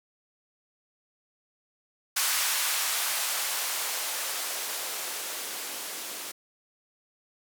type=noise with band-pass filter sweep; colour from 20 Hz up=violet; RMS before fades=-31 dBFS; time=2.16-6.32 s; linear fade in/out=10 ms; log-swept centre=1100 to 280 Hz; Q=0.98; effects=none